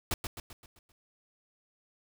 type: noise with echo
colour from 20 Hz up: pink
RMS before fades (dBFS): -30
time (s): 0.11-0.14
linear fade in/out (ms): 2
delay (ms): 130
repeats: 6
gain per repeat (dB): -6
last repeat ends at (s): 0.92
effects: none